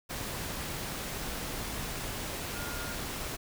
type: tone in noise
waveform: sine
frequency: 1417 Hz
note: F6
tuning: 25 cents sharp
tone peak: -42 dBFS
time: 2.54-2.94 s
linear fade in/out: 20 ms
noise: pink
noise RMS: -37 dBFS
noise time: 0.09-3.37 s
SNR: -8 dB
effects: none